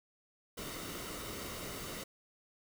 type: noise with comb filter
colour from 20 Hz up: pink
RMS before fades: -43 dBFS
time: 0.57-2.04 s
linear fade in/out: 10 ms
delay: 1.2 ms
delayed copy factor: -0.5
effects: none